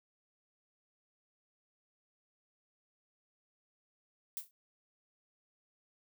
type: noise with exponential decay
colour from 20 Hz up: violet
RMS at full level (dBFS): -36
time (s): 4.37-4.51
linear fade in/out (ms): 0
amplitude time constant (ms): 29
effects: none